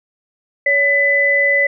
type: tone pair together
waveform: sine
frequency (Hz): 564.1 / 2002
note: C#5 / B6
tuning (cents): +30 / +23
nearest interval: octave + minor seventh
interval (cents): 2193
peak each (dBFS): -18 / -12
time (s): 0.66-1.67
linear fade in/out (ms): 5
effects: none